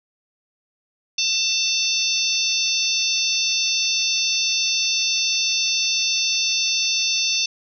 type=harmonic tone with a mistuned harmonic; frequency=894 Hz; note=A5; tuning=27 cents sharp; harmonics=3 / 4 / 5 / 6 / 7; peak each=-25 / -25 / -25 / -25 / -25 dBFS; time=1.18-7.46 s; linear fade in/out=5 ms; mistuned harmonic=7; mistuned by=-57 cents; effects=none